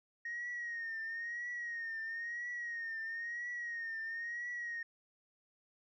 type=tone with vibrato; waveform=sine; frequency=1864.7 Hz; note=A#6; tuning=in tune; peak=-37 dBFS; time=0.25-4.83 s; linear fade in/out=5 ms; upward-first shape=triangle; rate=1 Hz; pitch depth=75 cents each way; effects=tanh soft clip ceiling -35 dBFS